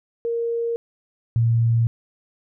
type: tone pair in turn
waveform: sine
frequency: 465.8 / 115.71 Hz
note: A#4 / A#2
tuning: -1 / -12 cents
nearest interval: 2 octaves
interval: 2411 cents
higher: first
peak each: -21 / -15 dBFS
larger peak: second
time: 0.25-0.76 / 1.36-1.87 s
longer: neither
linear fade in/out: 0 ms
effects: none